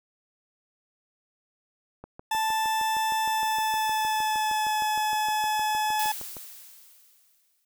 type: click train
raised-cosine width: 1 ms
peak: -27 dBFS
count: 29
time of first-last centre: 2.04-6.368 s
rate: 6.47 Hz
type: tone with pitch glide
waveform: 40% pulse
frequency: 880 to 855.9 Hz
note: A5 to A5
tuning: 0 to -48 cents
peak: -23 dBFS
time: 2.31-6.12 s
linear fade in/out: 5 ms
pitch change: -48 cents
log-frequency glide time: 3.22-4.82 s
type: noise with exponential decay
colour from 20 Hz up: blue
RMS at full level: -32 dBFS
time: 5.99-7.65 s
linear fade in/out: 5 ms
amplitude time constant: 360 ms
effects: none